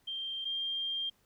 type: tone pair in turn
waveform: sine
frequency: 3167 / 3193 Hz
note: G7 / G7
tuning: +17 / +31 cents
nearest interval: unison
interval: 14 cents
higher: second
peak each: -35 / -32 dBFS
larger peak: second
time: 0.07-0.45 / 0.45-1.1 s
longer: second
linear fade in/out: 10 ms
effects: pink hiss -70 dBFS RMS until 1.25 s